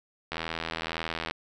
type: click train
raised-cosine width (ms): 0.3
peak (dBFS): -15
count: 82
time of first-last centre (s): 0.32-1.31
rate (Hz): 81.8
effects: none